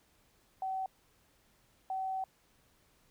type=tone bursts at uneven times; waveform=sine; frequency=761 Hz; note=F#5; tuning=48 cents sharp; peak=-33 dBFS; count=2; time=0.62-0.86 / 1.9-2.24 s; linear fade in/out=2 ms; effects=pink hiss -69 dBFS RMS until 3.1 s